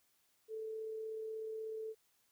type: tone with amplitude modulation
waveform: sine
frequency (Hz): 440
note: A4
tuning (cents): 0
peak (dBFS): -39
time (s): 0.48-1.95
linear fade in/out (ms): 50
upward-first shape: sine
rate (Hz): 36.4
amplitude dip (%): 25
effects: white hiss -75 dBFS RMS until 2.31 s